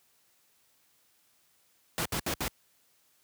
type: noise bursts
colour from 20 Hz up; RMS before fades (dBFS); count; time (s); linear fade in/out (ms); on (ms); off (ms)
pink; -31; 4; 1.98-2.48; 0; 74; 68
effects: white hiss -68 dBFS RMS until 3.23 s + high-pass 60 Hz 12 dB/octave